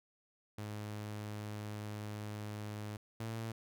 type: tone pair in turn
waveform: sawtooth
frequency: 105.3 / 112.28 Hz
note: G#2 / A2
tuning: +24 / +36 cents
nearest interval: minor second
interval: 112 cents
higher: second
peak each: -37 / -35 dBFS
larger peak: second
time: 0.58-2.97 / 3.2-3.52 s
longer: first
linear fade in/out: 5 ms
effects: none